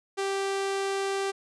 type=tone; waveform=sawtooth; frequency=391.6 Hz; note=G4; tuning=2 cents flat; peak=-23 dBFS; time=0.17-1.32 s; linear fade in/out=20 ms; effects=resampled to 22050 Hz